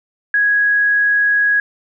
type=tone; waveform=sine; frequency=1661.2 Hz; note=G#6; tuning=in tune; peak=-11 dBFS; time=0.34-1.6 s; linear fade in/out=2 ms; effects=none